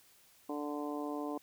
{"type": "harmonic tone", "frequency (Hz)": 147.1, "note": "D3", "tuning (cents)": 3, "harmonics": [2, 3, 4, 5, 6, 7], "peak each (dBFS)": [-38, -43, -45, -45, -49, -46], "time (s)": [0.49, 1.38], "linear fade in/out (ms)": 5, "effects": ["white hiss -64 dBFS RMS until 1.42 s"]}